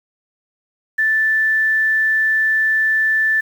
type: tone with quantisation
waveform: sine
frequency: 1760 Hz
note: A6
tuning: in tune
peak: -13 dBFS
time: 0.98-3.41 s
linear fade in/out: 10 ms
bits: 7
effects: none